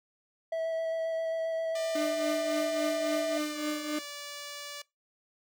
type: tone with vibrato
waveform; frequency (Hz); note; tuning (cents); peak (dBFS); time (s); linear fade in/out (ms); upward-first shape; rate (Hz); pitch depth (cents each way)
triangle; 652; E5; -19; -27; 0.52-3.38; 5; square; 7.5; 8
type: tone with pitch glide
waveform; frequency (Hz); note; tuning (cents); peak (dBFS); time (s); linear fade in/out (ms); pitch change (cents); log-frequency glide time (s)
5% pulse; 597 to 579.3; D5 to D5; +28 to -24; -28; 1.75-4.82; 5; -52; 3.52-3.58
type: tone with tremolo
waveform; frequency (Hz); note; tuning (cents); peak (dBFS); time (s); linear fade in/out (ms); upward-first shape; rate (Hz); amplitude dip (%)
35% pulse; 301.2; D4; +44; -27; 1.95-3.99; 5; triangle; 3.6; 70
effects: noise-tail reverb RT60 0.2 s tail -21 dB re dry